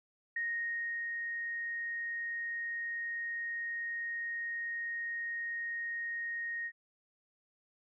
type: tone with ADSR envelope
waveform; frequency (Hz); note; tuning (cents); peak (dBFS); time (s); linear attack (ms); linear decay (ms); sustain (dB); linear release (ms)
sine; 1864.7; A#6; 0; -32; 0.36-6.72; 5; 710; -3; 59
effects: none